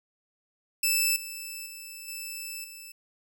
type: tone with level steps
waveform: 10% pulse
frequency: 2637 Hz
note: E7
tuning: in tune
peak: -14 / -28 / -32 / -27 / -34 dBFS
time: 0.83-2.92 s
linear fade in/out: 5 ms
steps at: 1.16 / 1.66 / 2.08 / 2.64 s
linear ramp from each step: 2 ms
effects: none